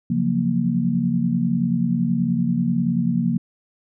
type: chord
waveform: sine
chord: Gb major seventh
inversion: second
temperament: equal with one note detuned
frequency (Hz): 136.29 / 174.61 / 185 / 233.1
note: Db3 / F3 / Gb3 / Bb3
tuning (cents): -29 / 0 / 0 / 0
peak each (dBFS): -26 / -22 / -27 / -21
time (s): 0.1-3.38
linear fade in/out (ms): 5
effects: none